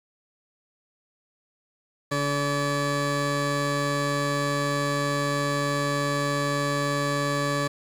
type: tone pair together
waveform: 20% pulse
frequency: 143.3 / 573.2 Hz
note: D3 / D5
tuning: -42 / -42 cents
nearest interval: 2 octaves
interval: 2400 cents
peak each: -22 dBFS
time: 2.11-7.68 s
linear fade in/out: 10 ms
effects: low-pass 10000 Hz 12 dB/octave + 8-bit